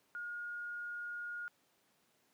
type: tone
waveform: sine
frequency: 1430 Hz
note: F6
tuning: 41 cents sharp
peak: -40 dBFS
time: 0.15-1.48 s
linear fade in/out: 0 ms
effects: pink hiss -73 dBFS RMS until 2.33 s + high-pass 200 Hz 12 dB/octave